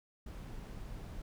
brown noise, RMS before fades -45 dBFS, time 0.26-1.22 s, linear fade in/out 5 ms, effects none

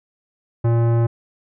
sine tone with tanh clipping, 116.54 Hz, A#2, in tune, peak -16 dBFS, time 0.64-1.07 s, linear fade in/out 10 ms, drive 17 dB, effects none

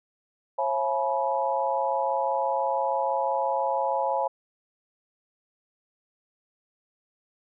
sine tone cluster, 541 / 676 / 851 / 977 Hz, C#5 / E5 / G#5 / B5, -42 / +43 / +42 / -19 cents, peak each -28 / -31 / -27 / -30 dBFS, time 0.58-4.28 s, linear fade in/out 10 ms, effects none

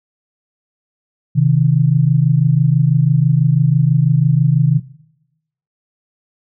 sine tone pair together, 131 / 157.08 Hz, C3 / D#3, +2 / +17 cents, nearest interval minor third, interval 315 cents, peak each -12 dBFS, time 1.35-4.8 s, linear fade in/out 20 ms, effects noise-tail reverb RT60 0.9 s tail -21 dB re dry

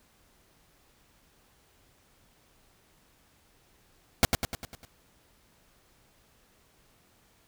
pink noise with echo, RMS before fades -19 dBFS, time 4.23-4.25 s, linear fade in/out 0 ms, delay 100 ms, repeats 6, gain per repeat -5 dB, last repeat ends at 4.85 s, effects pink hiss -64 dBFS RMS until 7.47 s

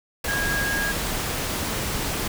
sine tone in noise, 1637 Hz, G#6, 25 cents flat, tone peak -24 dBFS, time 0.28-0.92 s, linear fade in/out 5 ms, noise pink, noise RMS -27 dBFS, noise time 0.24-2.28 s, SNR 0 dB, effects none

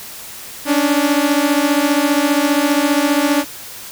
sawtooth beating tone pair, 281.4 / 296.4 Hz, C#4 / D4, +26 / +16 cents, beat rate 15 Hz, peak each -12 dBFS, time 0.65-3.45 s, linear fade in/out 50 ms, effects white hiss -33 dBFS RMS until 3.91 s

